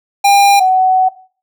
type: tone pair in turn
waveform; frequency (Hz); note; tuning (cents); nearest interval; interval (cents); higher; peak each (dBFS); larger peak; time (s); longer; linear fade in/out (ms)
square / sine; 802 / 748.6; G5 / F#5; +39 / +20; minor second; 119; first; -7; neither; 0.24-0.6 / 0.6-1.09; second; 10
effects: noise-tail reverb RT60 0.4 s tail -17 dB re dry